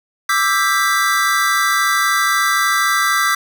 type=chord; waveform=square; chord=E minor seventh; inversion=third; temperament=equal with one note detuned; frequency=1174.7 / 1318.5 / 1587.1 / 1975.5 Hz; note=D6 / E6 / G6 / B6; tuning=0 / 0 / +21 / 0 cents; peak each=-20 dBFS; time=0.29-3.35 s; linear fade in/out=5 ms; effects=none